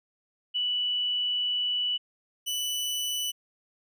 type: tone pair in turn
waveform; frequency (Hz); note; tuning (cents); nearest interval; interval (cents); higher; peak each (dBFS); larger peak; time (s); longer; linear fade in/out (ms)
sine / sawtooth; 2960 / 2976; F#7 / F#7; 0 / +9; unison; 9; second; -25; neither; 0.54-1.98 / 2.46-3.32; first; 20
effects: none